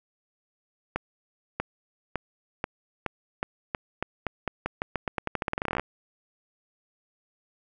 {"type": "accelerating click train", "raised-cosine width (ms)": 0.5, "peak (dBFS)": -12, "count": 30, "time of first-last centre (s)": [0.96, 5.796], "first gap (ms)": 640, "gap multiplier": 0.87, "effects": []}